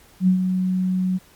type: tone with ADSR envelope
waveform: sine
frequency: 185 Hz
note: F#3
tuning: in tune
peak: -11 dBFS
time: 0.2-1.19 s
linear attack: 75 ms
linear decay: 100 ms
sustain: -7 dB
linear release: 29 ms
effects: pink hiss -52 dBFS RMS until 1.35 s + MP3 96 kbps